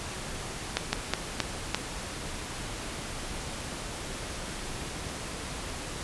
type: slowing click train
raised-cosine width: 0.2 ms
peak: -7 dBFS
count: 5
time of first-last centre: 0.77-1.746 s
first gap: 160 ms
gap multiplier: 1.29
effects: pink hiss -37 dBFS RMS until 6.03 s + resampled to 24000 Hz